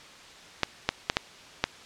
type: clicks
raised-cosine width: 0.2 ms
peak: -4 dBFS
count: 5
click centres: 0.633 / 0.89 / 1.099 / 1.169 / 1.64 s
effects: white hiss -48 dBFS RMS until 1.85 s + low-pass 5000 Hz 12 dB/octave